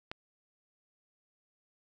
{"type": "click", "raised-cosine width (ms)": 0.3, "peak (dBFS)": -22, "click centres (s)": 0.115, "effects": []}